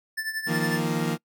square tone with tremolo, 1760 Hz, A6, in tune, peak -26 dBFS, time 0.17-0.8 s, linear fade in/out 10 ms, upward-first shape triangle, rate 11 Hz, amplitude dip 80%
30% pulse chord, Eb suspended second, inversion none, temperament equal with one note detuned, 155.56 / 173.21 / 233.1 Hz, Eb3 / F3 / Bb3, 0 / -14 / 0 cents, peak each -26 dBFS, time 0.46-1.18 s, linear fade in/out 50 ms
effects noise-tail reverb RT60 0.1 s tail -25 dB re dry

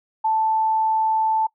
sine tone, 880 Hz, A5, in tune, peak -17 dBFS, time 0.24-1.47 s, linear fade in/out 10 ms, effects noise-tail reverb RT60 0.1 s tail -20 dB re dry

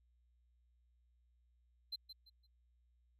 triangle tone with echo, 4100 Hz, C8, 36 cents flat, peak -37 dBFS, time 1.92-1.96 s, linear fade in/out 10 ms, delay 170 ms, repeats 3, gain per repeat -11 dB, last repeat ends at 2.47 s, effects tanh soft clip ceiling -36 dBFS + added 60 Hz sine -70 dBFS peak until 3.19 s

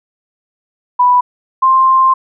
sine tone pair in turn, 987.8 / 1051.4 Hz, B5 / C6, 0 / +8 cents, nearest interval minor second, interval 108 cents, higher second, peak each -6 dBFS, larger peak neither, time 0.99-1.21 / 1.62-2.14 s, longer second, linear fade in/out 10 ms, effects none

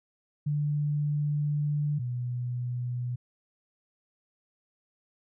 sine tone pair in turn, 147.4 / 123.13 Hz, D3 / B2, +7 / -5 cents, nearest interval minor third, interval 312 cents, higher first, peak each -25 / -29 dBFS, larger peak first, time 0.46-1.99 / 1.99-3.16 s, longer first, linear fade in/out 10 ms, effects none

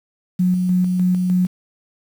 sine tone with tremolo, 181.8 Hz, F#3, 30 cents flat, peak -13 dBFS, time 0.39-1.47 s, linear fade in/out 10 ms, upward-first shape square, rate 3.3 Hz, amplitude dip 30%, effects 7-bit

